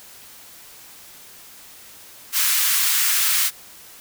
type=high-pass noise; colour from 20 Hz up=white; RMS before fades=-19 dBFS; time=2.32-3.51 s; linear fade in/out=50 ms; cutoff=1200 Hz; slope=24 dB/octave; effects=white hiss -44 dBFS RMS until 4 s